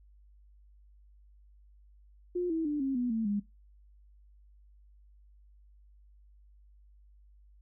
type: tone with pitch steps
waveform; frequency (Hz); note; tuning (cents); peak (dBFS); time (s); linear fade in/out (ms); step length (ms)
sine; 355.8 / 324.4 / 295.8 / 269.6 / 245.8 / 224.1 / 204.4; F4 / E4 / D4 / C#4 / B3 / A3 / G#3; +32 / -28 / +13 / -48 / -8 / +32 / -27; -28; 2.35-3.4; 10; 150
effects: noise-tail reverb RT60 0.2 s tail -19 dB re dry + added 50 Hz sine -56 dBFS peak until 7.61 s